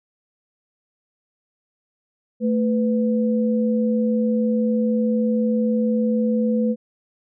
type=tone pair together; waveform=sine; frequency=221.7 / 497.7 Hz; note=A3 / B4; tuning=+13 / +13 cents; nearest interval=octave + major second; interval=1400 cents; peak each=-18 / -23 dBFS; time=2.4-6.76 s; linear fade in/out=50 ms; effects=none